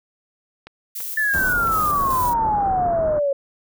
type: click train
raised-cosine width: 0.3 ms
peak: -22 dBFS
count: 4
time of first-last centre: 0.67-1.673 s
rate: 2.99 Hz
type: noise with tremolo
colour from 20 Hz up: violet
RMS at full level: -29 dBFS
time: 0.95-2.34 s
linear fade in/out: 10 ms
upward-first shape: square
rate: 2.6 Hz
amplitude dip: 40%
type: exponential sweep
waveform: sine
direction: down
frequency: 1772 to 547 Hz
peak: -17 dBFS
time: 1.17-3.33 s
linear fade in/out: 5 ms
type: low-pass noise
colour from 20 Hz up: pink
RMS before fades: -30 dBFS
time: 1.33-3.2 s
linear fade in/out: 20 ms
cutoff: 1500 Hz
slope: 48 dB/octave
effects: none